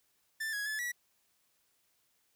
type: tone with pitch steps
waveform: 45% pulse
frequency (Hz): 1770 / 1666 / 1726 / 1938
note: A6 / G#6 / A6 / B6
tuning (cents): +10 / +5 / -34 / -33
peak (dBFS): -34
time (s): 0.4-0.92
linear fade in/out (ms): 10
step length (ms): 130
effects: white hiss -74 dBFS RMS until 2.35 s